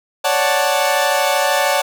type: chord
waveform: sawtooth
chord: D major seventh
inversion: third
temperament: equal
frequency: 554.4 / 587.3 / 740 / 880 Hz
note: C#5 / D5 / F#5 / A5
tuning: 0 / 0 / 0 / 0 cents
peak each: -16 dBFS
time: 0.24-1.82 s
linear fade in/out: 10 ms
effects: none